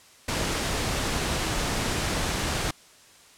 pink noise, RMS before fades -27 dBFS, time 0.28-2.71 s, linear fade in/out 5 ms, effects white hiss -53 dBFS RMS until 3.37 s + low-pass 9000 Hz 12 dB/octave

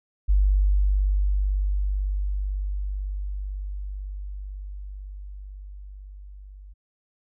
sine tone with level ramp, 49 Hz, G1, in tune, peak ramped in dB -15 to -41 dBFS, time 0.28-6.74 s, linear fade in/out 20 ms, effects none

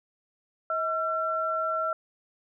sine tone pair together, 639 / 1352.4 Hz, D#5 / E6, +46 / +44 cents, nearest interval octave + minor second, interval 1298 cents, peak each -30 / -27 dBFS, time 0.7-1.93 s, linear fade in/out 2 ms, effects none

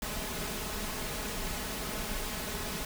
pink noise with comb filter, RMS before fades -36 dBFS, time 0.02-2.85 s, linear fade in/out 2 ms, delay 4.7 ms, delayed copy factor +0.55, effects none

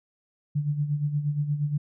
sine tone with tremolo, 146.83 Hz, D3, in tune, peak -21 dBFS, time 0.55-1.78 s, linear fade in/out 10 ms, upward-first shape sine, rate 8.5 Hz, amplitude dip 65%, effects none

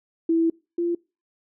sine tone pair in turn, 329.6 / 343.6 Hz, E4 / F4, 0 / -28 cents, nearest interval minor second, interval 72 cents, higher second, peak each -17 / -21 dBFS, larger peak first, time 0.29-0.5 / 0.78-0.95 s, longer first, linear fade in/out 5 ms, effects noise-tail reverb RT60 0.3 s tail -25 dB re dry

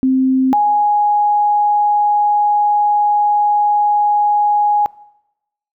sine tone pair in turn, 261.6 / 830.5 Hz, C4 / G#5, 0 / 0 cents, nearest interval octave + minor sixth, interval 2000 cents, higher second, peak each -10 dBFS, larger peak neither, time 0.03-0.53 / 0.53-4.86 s, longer second, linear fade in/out 0 ms, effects noise-tail reverb RT60 0.9 s tail -22 dB re dry

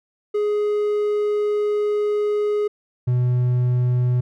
triangle tone pair in turn, 417.2 / 124.03 Hz, G#4 / B2, +8 / +8 cents, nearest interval octave + major sixth, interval 2100 cents, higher first, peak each -16 / -14 dBFS, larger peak second, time 0.34-2.68 / 3.07-4.21 s, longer first, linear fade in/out 10 ms, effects none

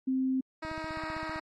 sine tone, 261.6 Hz, C4, in tune, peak -26 dBFS, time 0.07-0.41 s, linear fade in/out 10 ms
10% pulse tone with vibrato, 316.6 Hz, D#4, 30 cents sharp, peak -27 dBFS, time 0.62-1.4 s, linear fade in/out 10 ms, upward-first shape sine, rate 13 Hz, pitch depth 10 cents each way
click train, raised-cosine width 5 ms, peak -32 dBFS, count 12, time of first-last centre 0.65-1.36 s, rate 15.5 Hz
effects low-pass 4000 Hz 12 dB/octave + AAC 32 kbps

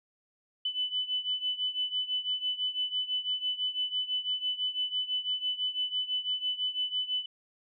sine beating tone pair, 2999 / 3005 Hz, F#7 / F#7, +23 / +26 cents, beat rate 6 Hz, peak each -31 / -34 dBFS, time 0.65-7.26 s, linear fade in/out 5 ms, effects none

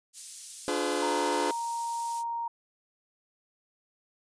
white high-pass noise, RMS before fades -40 dBFS, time 0.13-2.24 s, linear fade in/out 50 ms, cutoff 5500 Hz, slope 12 dB/octave
sawtooth chord, D diminished seventh, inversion none, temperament just, 293.7 / 352.4 / 422.9 / 507.5 Hz, D4 / F4 / Ab4 / Cb5, 0 / +16 / +31 / +47 cents, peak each -29 dBFS, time 0.68-1.51 s, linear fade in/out 0 ms
sine tone, 932.3 Hz, A#5, in tune, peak -30 dBFS, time 1.02-2.48 s, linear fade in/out 5 ms
effects resampled to 22050 Hz

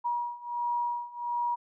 sine beating tone pair, 957 / 958.4 Hz, A#5 / A#5, +45 / +48 cents, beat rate 1.4 Hz, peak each -33 / -31 dBFS, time 0.04-1.56 s, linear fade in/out 20 ms, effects none

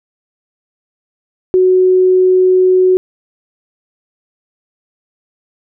sine tone, 370 Hz, F#4, in tune, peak -6 dBFS, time 1.54-2.97 s, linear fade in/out 0 ms, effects none

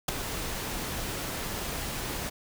pink noise with ADSR envelope, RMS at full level -23 dBFS, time 0.08-2.3 s, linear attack 7 ms, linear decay 7 ms, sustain -11 dB, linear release 15 ms, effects none

